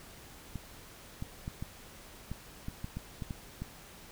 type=clicks; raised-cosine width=5 ms; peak=-25 dBFS; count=11; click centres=0.557 / 1.224 / 1.479 / 1.625 / 2.316 / 2.684 / 2.844 / 2.97 / 3.222 / 3.308 / 3.62 s; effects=pink hiss -52 dBFS RMS until 4.11 s